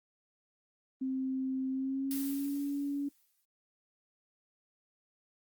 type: tone with pitch glide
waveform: sine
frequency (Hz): 262.8 to 283.3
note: C4 to C#4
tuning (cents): +8 to +38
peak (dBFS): -31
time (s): 1.01-3.09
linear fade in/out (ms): 10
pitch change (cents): +130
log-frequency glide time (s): 1.7-2.56
type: noise with exponential decay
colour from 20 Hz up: blue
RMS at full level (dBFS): -38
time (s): 2.11-3.45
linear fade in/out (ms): 0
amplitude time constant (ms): 290
effects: noise-tail reverb RT60 0.1 s tail -22 dB re dry + Opus 24 kbps